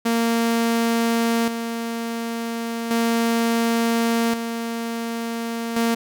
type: tone with tremolo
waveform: sawtooth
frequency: 230.9 Hz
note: A#3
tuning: 16 cents flat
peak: -14 dBFS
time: 0.05-5.95 s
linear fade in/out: 10 ms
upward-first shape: square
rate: 0.35 Hz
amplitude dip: 55%
effects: none